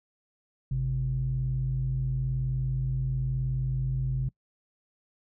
sine tone pair together, 51.78 / 130.81 Hz, G#1 / C3, -4 / 0 cents, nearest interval octave + major third, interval 1604 cents, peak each -31 / -26 dBFS, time 0.71-4.29 s, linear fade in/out 5 ms, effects noise-tail reverb RT60 0.1 s tail -24 dB re dry + tanh soft clip ceiling -19 dBFS

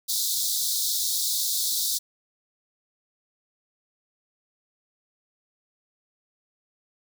pink high-pass noise, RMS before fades -26 dBFS, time 0.08-1.99 s, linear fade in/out 20 ms, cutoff 3600 Hz, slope 96 dB/octave, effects none

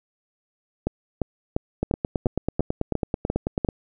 two click trains, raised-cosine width 2 ms, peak -9 / -9 dBFS, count 9 / 18, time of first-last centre 0.87-3.648 / 1.83-3.688 s, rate 2.88 / 9.15 Hz, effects none

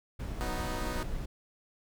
brown noise, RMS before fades -36 dBFS, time 0.19-1.26 s, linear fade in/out 10 ms
10% pulse chord, B major, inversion second, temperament equal, 185 / 246.9 / 311.1 Hz, F#3 / B3 / D#4, 0 / 0 / 0 cents, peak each -33 / -31 / -31 dBFS, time 0.41-1.03 s, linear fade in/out 0 ms
effects none

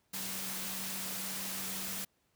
sine tone in noise, 191 Hz, G3, 45 cents flat, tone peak -47 dBFS, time 0.13-2.05 s, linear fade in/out 10 ms, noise white, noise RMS -39 dBFS, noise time 0.13-2.05 s, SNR -11 dB, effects pink hiss -75 dBFS RMS until 2.35 s + high-pass 60 Hz 12 dB/octave

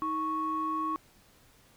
sine tone pair together, 315.9 / 1107 Hz, D#4 / C#6, +26 / -3 cents, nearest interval octave + minor seventh, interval 2171 cents, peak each -34 / -29 dBFS, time 0.02-0.96 s, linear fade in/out 0 ms, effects tanh soft clip ceiling -22 dBFS + pink hiss -61 dBFS RMS until 1.76 s

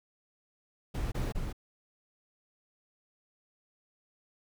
brown noise bursts, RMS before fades -33 dBFS, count 3, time 0.94-1.528 s, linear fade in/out 10 ms, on 180 ms, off 24 ms, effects none

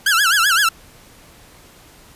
sawtooth tone with vibrato, 1495 Hz, F#6, 17 cents sharp, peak -9 dBFS, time 0.06-0.69 s, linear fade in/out 5 ms, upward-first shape sine, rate 7.8 Hz, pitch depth 220 cents each way, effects pink hiss -46 dBFS RMS until 2.15 s + resampled to 32000 Hz

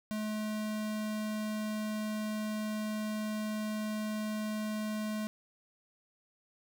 square tone, 214.2 Hz, A3, 46 cents flat, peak -34 dBFS, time 0.11-5.27 s, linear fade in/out 0 ms, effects none

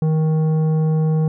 sine tone with tanh clipping, 157.2 Hz, D#3, 18 cents sharp, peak -16 dBFS, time 0.02-1.28 s, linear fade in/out 2 ms, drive 10 dB, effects none

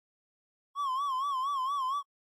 triangle tone with vibrato, 1085 Hz, C#6, 37 cents flat, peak -27 dBFS, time 0.75-2.03 s, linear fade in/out 50 ms, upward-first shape sine, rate 4.3 Hz, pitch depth 110 cents each way, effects AAC 48 kbps

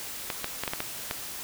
clicks, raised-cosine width 0.3 ms, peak -13 dBFS, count 7, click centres 0.302 / 0.444 / 0.636 / 0.678 / 0.735 / 0.804 / 1.111 s, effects white hiss -38 dBFS RMS until 1.43 s

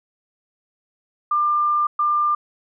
sine tone bursts at uneven times, 1195 Hz, D6, 30 cents sharp, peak -16 dBFS, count 2, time 1.31-1.87 / 1.99-2.35 s, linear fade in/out 5 ms, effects none

